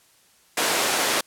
pink high-pass noise, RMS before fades -22 dBFS, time 0.57-1.21 s, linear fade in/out 5 ms, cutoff 430 Hz, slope 12 dB/octave, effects white hiss -58 dBFS RMS until 1.26 s + low-pass 12000 Hz 12 dB/octave

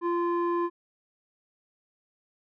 square tone with low-pass filter, 345.3 Hz, F4, 20 cents flat, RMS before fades -27 dBFS, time 0.01-0.7 s, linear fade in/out 50 ms, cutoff 1100 Hz, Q 2.1, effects none

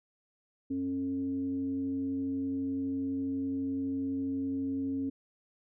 sine tone with frequency modulation, 271.5 Hz, C#4, 36 cents flat, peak -30 dBFS, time 0.7-5.1 s, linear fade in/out 10 ms, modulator 177 Hz, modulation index 0.31, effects none

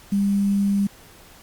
sine tone with quantisation, 200 Hz, G3, 35 cents sharp, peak -17 dBFS, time 0.12-0.87 s, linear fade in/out 5 ms, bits 7, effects pink hiss -48 dBFS RMS until 1.42 s + Opus 48 kbps

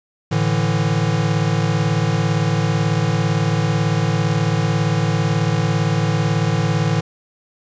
square chord, A suspended fourth, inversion none, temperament equal, 110 / 146.83 / 164.81 Hz, A2 / D3 / E3, 0 / 0 / 0 cents, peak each -21 dBFS, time 0.31-7.01 s, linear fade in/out 10 ms, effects resampled to 16000 Hz + 8-bit

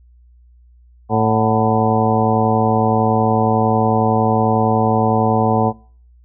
harmonic tone with a mistuned harmonic, 110.9 Hz, A2, 14 cents sharp, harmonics 1 / 2 / 3 / 4 / 5 / 6 / 7 / 8 / 9, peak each -19 / -19 / -26 / -20 / -23 / -30 / -18 / -23 / -25 dBFS, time 1.09-5.73 s, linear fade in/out 50 ms, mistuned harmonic 7, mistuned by -67 cents, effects noise-tail reverb RT60 0.5 s tail -26 dB re dry + added 60 Hz sine -45 dBFS peak until 6.24 s

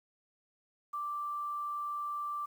sine tone with quantisation, 1174.7 Hz, D6, in tune, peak -34 dBFS, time 0.93-2.46 s, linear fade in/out 10 ms, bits 10, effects none

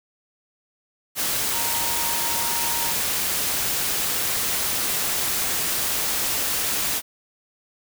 sine tone in noise, 932.3 Hz, A#5, in tune, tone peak -31 dBFS, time 1.51-2.95 s, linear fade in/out 50 ms, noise white, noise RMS -24 dBFS, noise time 1.15-7.02 s, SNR -10 dB, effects none

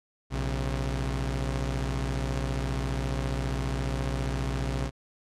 sawtooth tone pair together, 60 / 134.7 Hz, B1 / C#3, -49 / -49 cents, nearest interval octave + major second, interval 1400 cents, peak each -25 / -28 dBFS, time 0.3-4.91 s, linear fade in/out 50 ms, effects low-pass 8000 Hz 12 dB/octave + AAC 64 kbps

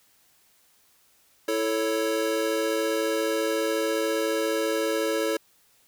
square chord, A major, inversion second, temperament equal, 329.6 / 440 / 554.4 Hz, E4 / A4 / C#5, 0 / 0 / 0 cents, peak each -30 / -28 / -29 dBFS, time 1.48-5.37 s, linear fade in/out 5 ms, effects white hiss -62 dBFS RMS until 5.87 s

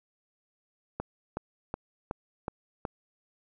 click train, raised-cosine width 1 ms, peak -18 dBFS, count 6, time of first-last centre 1-2.852 s, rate 2.7 Hz, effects none

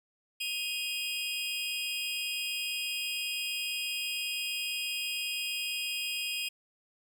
square tone cluster, 2507 / 2816 / 3230 / 4983 Hz, D#7 / F7 / G#7 / D#8, +12 / +14 / -49 / +2 cents, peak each -37 / -39 / -39 / -40 dBFS, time 0.4-6.49 s, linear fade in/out 10 ms, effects none

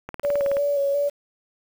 click train, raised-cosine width 0.5 ms, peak -17 dBFS, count 10, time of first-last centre 0.09-0.569 s, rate 18.8 Hz
sine tone with vibrato, 566 Hz, C#5, 36 cents sharp, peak -19 dBFS, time 0.23-1.1 s, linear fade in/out 20 ms, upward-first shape square, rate 2.8 Hz, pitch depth 22 cents each way
effects 7-bit

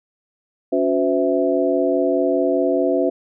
sine tone cluster, 280.8 / 365.7 / 509 / 657 Hz, C#4 / F#4 / C5 / E5, +22 / -20 / -48 / -6 cents, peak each -21 dBFS, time 0.72-3.1 s, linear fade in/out 10 ms, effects none

